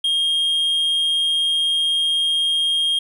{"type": "tone", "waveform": "triangle", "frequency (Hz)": 3232, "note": "G#7", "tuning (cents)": -48, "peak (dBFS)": -15, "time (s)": [0.04, 2.99], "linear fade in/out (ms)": 5, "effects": []}